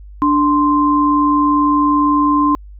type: tone pair together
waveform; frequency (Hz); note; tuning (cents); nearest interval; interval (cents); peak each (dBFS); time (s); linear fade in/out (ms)
sine; 293.7 / 1044.2; D4 / C6; 0 / -4; octave + minor seventh; 2196; -13; 0.22-2.55; 0
effects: added 50 Hz sine -33 dBFS peak until 2.79 s